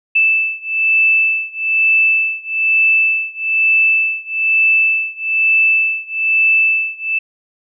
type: beating tone pair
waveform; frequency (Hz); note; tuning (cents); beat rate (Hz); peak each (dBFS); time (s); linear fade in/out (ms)
sine; 2637 / 2638.1; E7 / E7; 0 / +1; 1.1; -14 / -15; 0.15-7.19; 10
effects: none